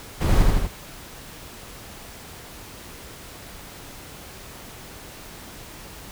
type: noise with echo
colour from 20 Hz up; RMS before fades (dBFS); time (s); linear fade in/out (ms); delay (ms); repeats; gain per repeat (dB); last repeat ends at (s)
brown; -19; 0.2-0.44; 20; 80; 3; -2; 0.68
effects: pink hiss -41 dBFS RMS until 6.11 s